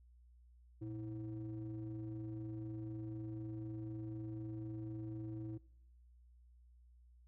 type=ring-modulated tone; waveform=triangle; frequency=104 Hz; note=G#2; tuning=3 cents sharp; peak=-37 dBFS; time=0.81-5.58 s; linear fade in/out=10 ms; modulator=220 Hz; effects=noise-tail reverb RT60 0.7 s tail -22 dB re dry + added 60 Hz sine -61 dBFS peak until 7.27 s